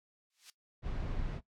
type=noise with exponential growth; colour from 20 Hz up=violet; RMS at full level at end=-32 dBFS; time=0.3-0.5 s; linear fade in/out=2 ms; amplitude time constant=43 ms
type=noise; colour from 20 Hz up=brown; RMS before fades=-36 dBFS; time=0.82-1.41 s; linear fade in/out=50 ms
effects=noise-tail reverb RT60 0.1 s tail -17 dB re dry + low-pass 4000 Hz 12 dB/octave